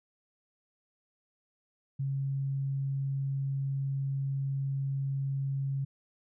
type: tone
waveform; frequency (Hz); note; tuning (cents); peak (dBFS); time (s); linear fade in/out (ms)
sine; 136.9; C#3; -21; -29; 1.99-5.85; 10
effects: none